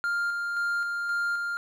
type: tone with tremolo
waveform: triangle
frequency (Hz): 1400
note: F6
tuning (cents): +4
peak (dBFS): -23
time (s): 0.04-1.57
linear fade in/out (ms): 0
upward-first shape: square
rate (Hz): 1.9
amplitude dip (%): 30
effects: none